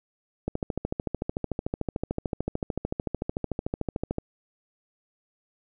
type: click train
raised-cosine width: 2 ms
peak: -14 dBFS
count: 51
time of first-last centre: 0.48-4.184 s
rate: 13.5 Hz
effects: none